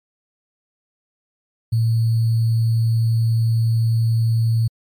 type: tone with sample-and-hold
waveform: sine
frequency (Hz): 113.9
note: A#2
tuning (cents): -40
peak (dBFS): -14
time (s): 1.72-4.68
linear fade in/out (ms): 10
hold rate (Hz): 4410
effects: MP3 96 kbps